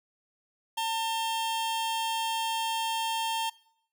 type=tone pair together; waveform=45% pulse; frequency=900 / 3207 Hz; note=A5 / G7; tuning=+39 / +39 cents; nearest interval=octave + minor seventh; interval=2200 cents; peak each=-29 / -33 dBFS; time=0.77-3.5 s; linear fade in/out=10 ms; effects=noise-tail reverb RT60 0.7 s tail -22 dB re dry